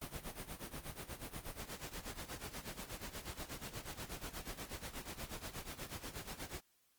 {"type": "noise with tremolo", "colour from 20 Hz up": "pink", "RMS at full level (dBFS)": -44, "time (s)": [0.01, 6.61], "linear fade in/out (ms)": 10, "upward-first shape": "sine", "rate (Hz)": 8.3, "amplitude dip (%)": 80, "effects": ["white hiss -75 dBFS RMS until 6.98 s", "Opus 32 kbps"]}